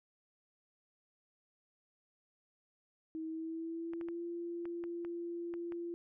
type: tone with pitch glide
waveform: sine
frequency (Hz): 319.7 to 342.6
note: D#4 to F4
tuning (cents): +47 to -33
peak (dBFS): -38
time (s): 3.15-5.94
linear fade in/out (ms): 0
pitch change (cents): +120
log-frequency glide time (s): 3.26-4.24
type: clicks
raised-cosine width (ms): 0.5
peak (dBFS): -36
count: 8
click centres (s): 3.935 / 4.012 / 4.086 / 4.655 / 4.839 / 5.049 / 5.539 / 5.722
effects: none